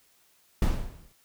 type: noise with exponential decay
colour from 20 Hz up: brown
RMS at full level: -19 dBFS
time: 0.62-1.13 s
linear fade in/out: 2 ms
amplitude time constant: 110 ms
effects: white hiss -64 dBFS RMS until 1.24 s